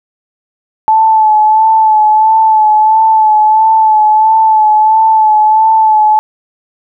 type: tone with vibrato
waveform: sine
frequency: 869 Hz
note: A5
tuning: 22 cents flat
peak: -4 dBFS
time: 0.88-6.19 s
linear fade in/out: 0 ms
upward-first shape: sine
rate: 1.5 Hz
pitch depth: 30 cents each way
effects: none